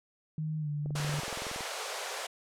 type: tone with pitch glide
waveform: sine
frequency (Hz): 155.56 to 147.34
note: D#3 to D3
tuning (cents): 0 to +6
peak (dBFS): -31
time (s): 0.38-1.2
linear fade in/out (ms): 2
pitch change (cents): -94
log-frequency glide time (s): 0.59-0.69
type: click train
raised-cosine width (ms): 2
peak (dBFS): -29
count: 17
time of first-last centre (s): 0.86-1.608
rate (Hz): 21.4
type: high-pass noise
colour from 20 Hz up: pink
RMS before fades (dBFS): -37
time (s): 0.95-2.27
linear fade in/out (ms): 10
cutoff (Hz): 430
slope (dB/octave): 48
effects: low-pass 9000 Hz 12 dB/octave